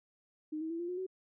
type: tone with pitch steps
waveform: sine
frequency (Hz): 307.9 / 320.2 / 333.1 / 346.4 / 360.3 / 374.7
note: D#4 / D#4 / E4 / F4 / F#4 / F#4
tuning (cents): -18 / +50 / +18 / -14 / -46 / +22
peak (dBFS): -35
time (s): 0.52-1.066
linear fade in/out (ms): 10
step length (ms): 91
effects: none